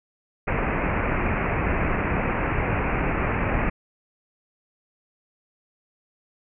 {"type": "low-pass noise", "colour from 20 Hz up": "pink", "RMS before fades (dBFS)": -24, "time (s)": [0.47, 3.7], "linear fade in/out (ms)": 10, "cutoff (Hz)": 2600, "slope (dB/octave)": 96, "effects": []}